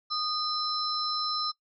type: tone cluster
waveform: sine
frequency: 1231 / 4072 / 5280 Hz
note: D#6 / C8 / E8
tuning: -19 / -48 / +2 cents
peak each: -32 / -33 / -33 dBFS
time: 0.1-1.52 s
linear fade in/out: 20 ms
effects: noise-tail reverb RT60 0.1 s tail -19 dB re dry